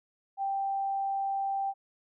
sine tone, 785 Hz, G5, 2 cents sharp, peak -28 dBFS, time 0.37-1.74 s, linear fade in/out 50 ms, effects none

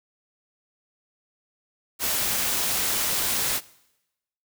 white noise, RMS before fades -25 dBFS, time 1.99-3.61 s, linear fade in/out 50 ms, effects noise-tail reverb RT60 0.9 s tail -21 dB re dry

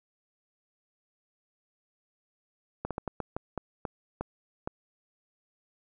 slowing click train, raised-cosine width 1 ms, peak -18 dBFS, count 10, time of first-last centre 2.85-4.675 s, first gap 57 ms, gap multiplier 1.3, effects none

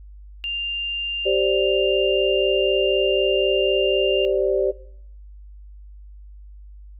sine tone, 2794 Hz, F7, in tune, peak -24 dBFS, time 0.44-4.25 s, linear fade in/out 0 ms
sine chord, G suspended fourth, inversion none, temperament equal with one note detuned, 388.4 / 523.3 / 587.3 Hz, G4 / C5 / D5, -16 / 0 / 0 cents, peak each -20 / -23 / -22 dBFS, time 1.25-4.72 s, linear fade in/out 20 ms
effects noise-tail reverb RT60 0.7 s tail -19 dB re dry + added 50 Hz sine -39 dBFS peak until 6.99 s

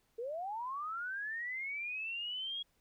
sine linear sweep, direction up, 440 to 3322 Hz, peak -37 dBFS, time 0.18-2.63 s, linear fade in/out 10 ms, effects pink hiss -75 dBFS RMS until 2.8 s

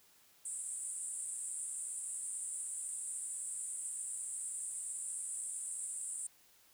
white band-pass noise, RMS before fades -42 dBFS, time 0.45-6.27 s, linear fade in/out 5 ms, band 7800 to 9700 Hz, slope 96 dB/octave, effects white hiss -66 dBFS RMS until 6.73 s

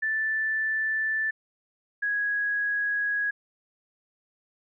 sine tone pair in turn, 1760 / 1661.2 Hz, A6 / G#6, 0 / 0 cents, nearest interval minor second, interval 100 cents, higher first, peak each -24 dBFS, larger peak neither, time 0.02-1.31 / 2.02-3.31 s, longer neither, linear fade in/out 10 ms, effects none

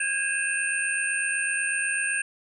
sine tone cluster, 1573 / 1641 / 2496 / 2675 / 8890 Hz, G6 / G#6 / D#7 / E7 / C#9, +6 / -21 / +5 / +25 / +4 cents, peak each -35 / -27 / -35 / -31 / -30 dBFS, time 0-2.22 s, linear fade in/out 5 ms, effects none

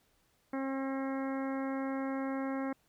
harmonic tone, 268.9 Hz, C4, 47 cents sharp, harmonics 1 / 2 / 3 / 4 / 5 / 6 / 7 / 8, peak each -34 / -40 / -44 / -46 / -48 / -50 / -51 / -52 dBFS, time 0.53-2.73 s, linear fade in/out 5 ms, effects pink hiss -72 dBFS RMS until 2.88 s

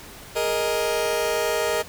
sawtooth chord, Ab suspended second, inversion none, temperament just, 415.3 / 467.2 / 623 Hz, Ab4 / Bb4 / Eb5, 0 / +4 / +2 cents, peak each -24 / -21 / -21 dBFS, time 0.35-1.83 s, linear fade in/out 20 ms, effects pink hiss -42 dBFS RMS until 1.88 s

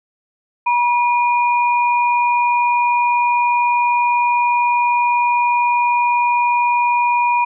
sine tone pair together, 965 / 2432 Hz, B5 / D#7, -40 / -40 cents, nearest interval octave + major third, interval 1600 cents, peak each -13 / -21 dBFS, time 0.66-7.45 s, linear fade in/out 10 ms, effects none

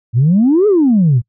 sine exponential two-way sweep, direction up then down, 110 to 436.5 to 110 Hz, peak -6 dBFS, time 0.13-1.22 s, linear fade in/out 50 ms, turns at 0.67 s, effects noise-tail reverb RT60 0.1 s tail -25 dB re dry + tanh soft clip ceiling -4 dBFS

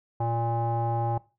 square tone with low-pass filter, 116.54 Hz, A#2, in tune, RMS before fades -27 dBFS, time 0.2-1.18 s, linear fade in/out 5 ms, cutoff 810 Hz, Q 6.8, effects noise-tail reverb RT60 0.3 s tail -20 dB re dry

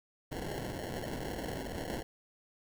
white noise with sample-and-hold, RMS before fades -39 dBFS, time 0.31-2.03 s, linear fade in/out 10 ms, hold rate 1225 Hz, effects none

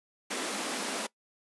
pink high-pass noise, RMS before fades -34 dBFS, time 0.3-1.07 s, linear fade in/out 10 ms, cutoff 210 Hz, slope 48 dB/octave, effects noise-tail reverb RT60 0.1 s tail -21 dB re dry + resampled to 24000 Hz

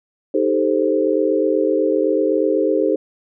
sine chord, A half-diminished seventh, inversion second, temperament equal, 311.1 / 392 / 440 / 523.3 Hz, Eb4 / G4 / A4 / C5, 0 / 0 / 0 / 0 cents, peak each -20 dBFS, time 0.34-2.96 s, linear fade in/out 5 ms, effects none

